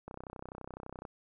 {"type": "click train", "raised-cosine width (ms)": 1, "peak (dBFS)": -29, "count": 32, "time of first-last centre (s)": [0.08, 1.052], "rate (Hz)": 31.9, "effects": []}